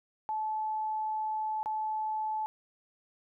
sine tone with dropouts, 866 Hz, A5, 28 cents flat, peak -30 dBFS, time 0.29-2.46 s, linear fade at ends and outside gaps 0 ms, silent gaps 1.63-1.659 s, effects none

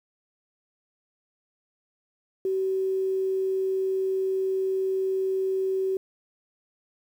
sine tone, 381.2 Hz, G4, 48 cents flat, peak -23 dBFS, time 2.45-5.97 s, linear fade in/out 2 ms, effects 9-bit

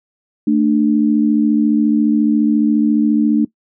sine tone pair together, 222.2 / 296.6 Hz, A3 / D4, +17 / +17 cents, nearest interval perfect fourth, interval 500 cents, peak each -13 dBFS, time 0.47-3.45 s, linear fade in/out 5 ms, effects noise-tail reverb RT60 0.1 s tail -20 dB re dry

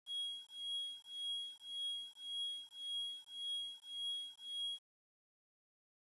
triangle tone with tremolo, 3301 Hz, G#7, 11 cents flat, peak -36 dBFS, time 0.06-4.79 s, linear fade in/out 50 ms, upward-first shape triangle, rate 1.8 Hz, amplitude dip 100%, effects resampled to 24000 Hz + 11-bit

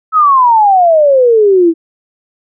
sine exponential sweep, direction down, 1309 to 321 Hz, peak -4 dBFS, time 0.12-1.74 s, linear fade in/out 50 ms, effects none

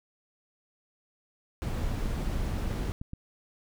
brown noise, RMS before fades -31 dBFS, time 1.62-2.92 s, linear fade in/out 0 ms
click train, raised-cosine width 5 ms, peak -25 dBFS, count 12, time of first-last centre 1.82-3.134 s, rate 8.37 Hz
effects none

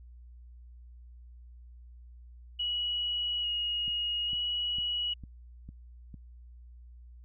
sine tone with vibrato, 2900 Hz, F#7, 35 cents flat, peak -29 dBFS, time 2.59-5.14 s, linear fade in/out 10 ms, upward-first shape square, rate 0.59 Hz, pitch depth 12 cents each way
click train, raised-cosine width 5 ms, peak -33 dBFS, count 6, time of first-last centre 3.88-6.142 s, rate 2.21 Hz
effects added 60 Hz sine -48 dBFS peak until 7.24 s

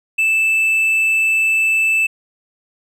triangle tone, 2637 Hz, E7, in tune, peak -11 dBFS, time 0.18-2.07 s, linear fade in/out 10 ms, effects none

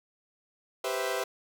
sawtooth chord, C major seventh, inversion second, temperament equal, 392 / 493.9 / 523.3 / 659.3 Hz, G4 / B4 / C5 / E5, 0 / 0 / 0 / 0 cents, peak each -31 dBFS, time 0.84-1.24 s, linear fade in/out 5 ms, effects none

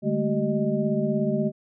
sine tone cluster, 150.2 / 204.6 / 221.2 / 383.8 / 615 Hz, D3 / G#3 / A3 / G4 / D#5, +39 / -26 / +9 / -37 / -20 cents, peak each -29 / -27 / -26 / -29 / -29 dBFS, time 0.02-1.52 s, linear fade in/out 50 ms, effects none

